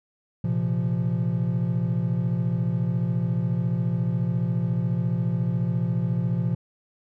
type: chord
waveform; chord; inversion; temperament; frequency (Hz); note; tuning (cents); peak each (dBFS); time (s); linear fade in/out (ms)
triangle; Bb suspended second; none; equal with one note detuned; 116.54 / 130.81 / 172.31; Bb2 / C3 / F3; 0 / 0 / -23; -24 / -25 / -23; 0.44-6.55; 5
effects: tanh soft clip ceiling -12 dBFS